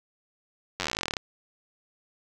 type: slowing click train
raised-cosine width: 0.2 ms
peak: -11 dBFS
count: 21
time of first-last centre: 0.8-1.168 s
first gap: 10 ms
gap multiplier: 1.06
effects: none